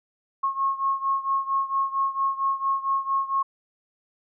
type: beating tone pair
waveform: sine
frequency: 1086 / 1090.4 Hz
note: C#6 / C#6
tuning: -36 / -29 cents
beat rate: 4.4 Hz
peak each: -24 / -27 dBFS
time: 0.43-3.43 s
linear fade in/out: 10 ms
effects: none